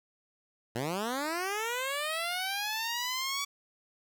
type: linear sweep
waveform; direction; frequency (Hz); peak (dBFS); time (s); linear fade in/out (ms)
10% pulse; up; 110 to 1142; -23; 0.75-3.45; 10
effects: none